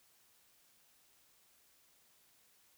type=silence; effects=white hiss -69 dBFS RMS until 2.77 s